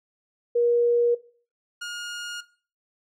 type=tone pair in turn; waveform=sine / sawtooth; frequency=476.3 / 1427.3 Hz; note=A#4 / F6; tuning=+37 / +37 cents; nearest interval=octave + perfect fifth; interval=1900 cents; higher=second; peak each=-18 / -27 dBFS; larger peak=first; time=0.55-1.15 / 1.81-2.41 s; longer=neither; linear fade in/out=10 ms; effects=noise-tail reverb RT60 0.4 s tail -17 dB re dry + low-pass 8000 Hz 12 dB/octave